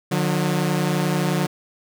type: tone pair together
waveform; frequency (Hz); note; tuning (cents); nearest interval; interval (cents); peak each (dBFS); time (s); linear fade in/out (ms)
sawtooth; 150 / 181.45; D3 / F#3; +37 / -34; minor third; 329; -18; 0.11-1.47; 10
effects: none

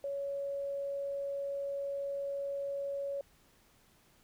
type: tone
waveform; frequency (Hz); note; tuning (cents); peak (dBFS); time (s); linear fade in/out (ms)
sine; 559; C#5; +14; -34; 0.04-3.21; 2
effects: pink hiss -66 dBFS RMS until 4.23 s

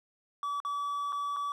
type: tone with dropouts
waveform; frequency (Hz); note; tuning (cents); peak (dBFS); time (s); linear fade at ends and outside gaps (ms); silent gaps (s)
triangle; 1147; D6; -41; -29; 0.43-1.52; 1; 0.602-0.649 / 1.123-1.128 / 1.363-1.367
effects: none

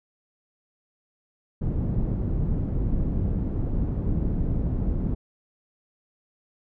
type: low-pass noise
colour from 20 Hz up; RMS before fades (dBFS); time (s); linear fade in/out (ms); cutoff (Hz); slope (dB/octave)
pink; -25; 1.61-5.15; 10; 240; 12
effects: none

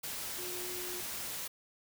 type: tone in noise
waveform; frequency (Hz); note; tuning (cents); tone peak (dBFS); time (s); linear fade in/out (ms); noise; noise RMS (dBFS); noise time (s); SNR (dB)
sine; 359.6; F#4; -49; -44; 0.38-1.01; 10; white; -40; 0.03-1.48; -7
effects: none

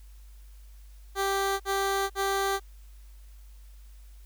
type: tone bursts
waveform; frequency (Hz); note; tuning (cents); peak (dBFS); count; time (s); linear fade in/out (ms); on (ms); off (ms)
15% pulse; 392; G4; 0; -19; 3; 1.15-2.6; 50; 450; 50
effects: added 50 Hz sine -46 dBFS peak until 4.25 s + white hiss -63 dBFS RMS until 4.25 s

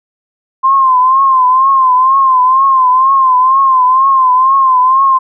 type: tone with vibrato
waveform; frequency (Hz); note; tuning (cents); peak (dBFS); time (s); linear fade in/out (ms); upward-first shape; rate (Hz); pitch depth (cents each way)
sine; 1046.5; C6; 0; -5; 0.63-5.19; 20; triangle; 2.1; 84
effects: none

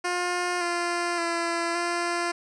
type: tone with pitch steps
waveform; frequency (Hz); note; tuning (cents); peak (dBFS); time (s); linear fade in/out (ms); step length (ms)
10% pulse; 355.5 / 347 / 338.5 / 345.6; F4 / F4 / E4 / F4; +31 / -11 / +46 / -18; -17; 0.04-2.32; 10; 570
effects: resampled to 22050 Hz

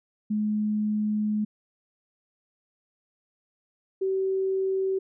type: tone pair in turn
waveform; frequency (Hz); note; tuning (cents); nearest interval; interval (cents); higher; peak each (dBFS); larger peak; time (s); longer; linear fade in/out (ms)
sine; 211.8 / 382.7; G#3 / G4; +34 / -42; minor seventh; 1024; second; -23; neither; 0.3-1.45 / 4.01-4.99; first; 10
effects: none

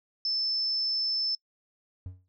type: tone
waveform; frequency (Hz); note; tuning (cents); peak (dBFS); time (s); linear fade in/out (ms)
sine; 5274; E8; 0; -26; 0.25-1.35; 2
type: tone with exponential decay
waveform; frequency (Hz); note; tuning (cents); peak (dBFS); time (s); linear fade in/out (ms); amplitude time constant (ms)
triangle; 91.9; F#2; -11; -31; 2.06-2.28; 0; 46
effects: noise-tail reverb RT60 0.1 s tail -26 dB re dry

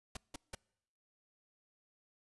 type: noise bursts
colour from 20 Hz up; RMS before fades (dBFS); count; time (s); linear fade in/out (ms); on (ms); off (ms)
pink; -43; 3; 0.15-0.55; 5; 20; 170
effects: noise-tail reverb RT60 0.8 s tail -26 dB re dry + resampled to 24000 Hz

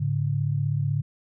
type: tone pair together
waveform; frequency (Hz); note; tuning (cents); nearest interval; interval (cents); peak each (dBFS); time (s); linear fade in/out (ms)
sine; 107.41 / 143.5; A2 / D3; -41 / -40; perfect fourth; 501; -26 / -24; 0-1.02; 10
effects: none

